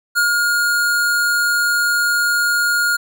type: tone with ADSR envelope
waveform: square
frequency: 1425 Hz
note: F6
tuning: 34 cents sharp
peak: -13 dBFS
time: 0.15-2.97 s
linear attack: 28 ms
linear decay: 120 ms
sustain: -2 dB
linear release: 13 ms
effects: none